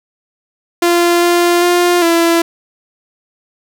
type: tone with pitch steps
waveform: sawtooth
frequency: 345.8 / 347.8 / 352 / 336 Hz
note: F4 / F4 / F4 / E4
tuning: -17 / -7 / +14 / +33 cents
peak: -5 dBFS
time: 0.82-2.42 s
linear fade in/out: 5 ms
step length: 400 ms
effects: none